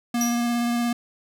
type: tone with vibrato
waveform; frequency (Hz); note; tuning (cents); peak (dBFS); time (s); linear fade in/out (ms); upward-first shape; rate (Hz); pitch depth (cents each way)
square; 237.8; A#3; +35; -22; 0.14-0.93; 5; square; 17; 9
type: tone with exponential decay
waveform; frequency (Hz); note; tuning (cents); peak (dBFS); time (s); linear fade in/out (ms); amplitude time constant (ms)
40% pulse; 5800; F#8; -35; -21; 0.21-0.57; 1; 77
effects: none